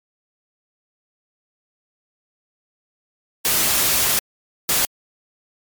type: noise bursts at uneven times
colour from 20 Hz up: white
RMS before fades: -18 dBFS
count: 2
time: 3.45-4.19 / 4.69-4.85 s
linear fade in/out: 0 ms
effects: MP3 96 kbps